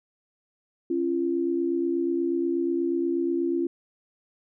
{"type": "tone pair together", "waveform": "sine", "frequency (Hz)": [274, 342.3], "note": ["C#4", "F4"], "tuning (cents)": [-20, -35], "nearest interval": "major third", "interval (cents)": 385, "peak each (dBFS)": [-28, -24], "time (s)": [0.9, 3.67], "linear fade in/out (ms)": 5, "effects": []}